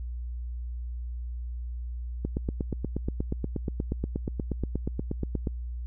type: click train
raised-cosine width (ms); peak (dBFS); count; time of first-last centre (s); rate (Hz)
3; -16; 28; 2.25-5.472; 8.38
effects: added 60 Hz sine -32 dBFS peak until 5.86 s